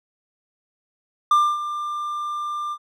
triangle tone with ADSR envelope, 1192 Hz, D6, 25 cents sharp, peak -10 dBFS, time 1.31-2.78 s, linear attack 4 ms, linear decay 260 ms, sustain -13 dB, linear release 60 ms, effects none

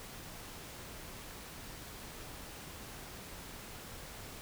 silence, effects pink hiss -48 dBFS RMS until 4.41 s

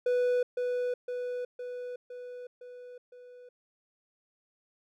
triangle tone with echo, 493.9 Hz, B4, in tune, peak -22 dBFS, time 0.06-0.43 s, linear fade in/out 5 ms, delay 510 ms, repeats 6, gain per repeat -4 dB, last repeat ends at 3.49 s, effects none

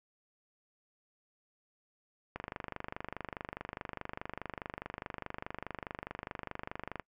click train, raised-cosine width 0.5 ms, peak -23 dBFS, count 116, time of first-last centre 2.36-6.997 s, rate 24.8 Hz, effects noise-tail reverb RT60 0.1 s tail -24 dB re dry

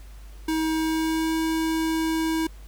square tone with pitch glide, 318.1 to 321.8 Hz, D#4 to E4, +38 to -42 cents, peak -23 dBFS, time 0.48-2.47 s, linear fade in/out 5 ms, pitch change +20 cents, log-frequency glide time 0.71-1.36 s, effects added 50 Hz sine -40 dBFS peak until 2.67 s + pink hiss -54 dBFS RMS until 2.67 s

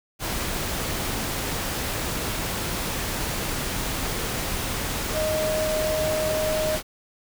sine tone in noise, 622.3 Hz, D#5, in tune, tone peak -23 dBFS, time 5.12-6.79 s, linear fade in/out 50 ms, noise pink, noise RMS -28 dBFS, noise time 0.19-6.83 s, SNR +2 dB, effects none

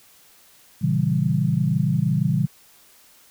sine chord, A# diminished seventh, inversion none, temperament equal, 116.54 / 138.59 / 164.81 / 196 Hz, A#2 / C#3 / E3 / G3, 0 / 0 / 0 / 0 cents, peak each -26 / -22 / -22 / -25 dBFS, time 0.81-2.47 s, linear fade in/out 20 ms, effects white hiss -53 dBFS RMS until 3.3 s

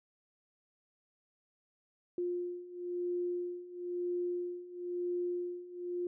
sine beating tone pair, 353 / 354 Hz, F4 / F4, +19 / +23 cents, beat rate 1 Hz, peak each -39 / -36 dBFS, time 2.18-6.07 s, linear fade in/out 2 ms, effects none

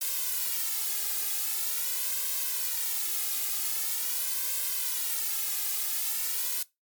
blue noise with flanger, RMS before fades -30 dBFS, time 0.01-6.63 s, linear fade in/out 5 ms, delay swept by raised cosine 1.9 to 2.42 ms, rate 0.44 Hz, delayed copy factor +0.85, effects noise-tail reverb RT60 0.2 s tail -21 dB re dry + MP3 96 kbps

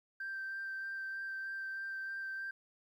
sine tone with vibrato, 1568 Hz, G6, in tune, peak -37 dBFS, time 0.2-2.51 s, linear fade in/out 5 ms, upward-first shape sine, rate 3.2 Hz, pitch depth 10 cents each way, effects tanh soft clip ceiling -35 dBFS + 12-bit

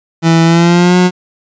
30% pulse tone with pitch glide, 164.81 to 180.77 Hz, E3 to F#3, 0 to -40 cents, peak -3 dBFS, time 0.22-1.11 s, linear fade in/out 50 ms, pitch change +160 cents, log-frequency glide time 0.44-0.97 s, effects resampled to 16000 Hz

